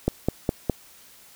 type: click train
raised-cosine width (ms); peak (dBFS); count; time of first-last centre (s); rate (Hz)
2; -7; 4; 0.08-0.697; 4.86
effects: white hiss -51 dBFS RMS until 1.35 s